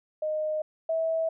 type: tone pair in turn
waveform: sine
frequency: 617 / 650 Hz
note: D#5 / E5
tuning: -15 / -24 cents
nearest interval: minor second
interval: 91 cents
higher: second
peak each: -26 / -24 dBFS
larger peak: second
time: 0.22-0.62 / 0.89-1.29 s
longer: neither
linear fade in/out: 5 ms
effects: none